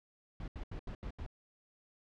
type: noise bursts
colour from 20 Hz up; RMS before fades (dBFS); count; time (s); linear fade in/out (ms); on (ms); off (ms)
brown; -42; 6; 0.4-1.264; 2; 79; 78
effects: low-pass 4000 Hz 12 dB/octave